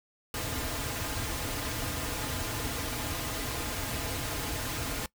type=noise with comb filter; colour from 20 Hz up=pink; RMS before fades=-34 dBFS; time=0.34-5.06 s; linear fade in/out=2 ms; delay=5.3 ms; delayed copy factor=-0.65; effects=noise-tail reverb RT60 0.1 s tail -21 dB re dry